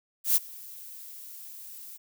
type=noise with ADSR envelope; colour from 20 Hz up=violet; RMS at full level=-20 dBFS; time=0.24-1.98 s; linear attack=120 ms; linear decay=25 ms; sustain=-24 dB; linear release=24 ms; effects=none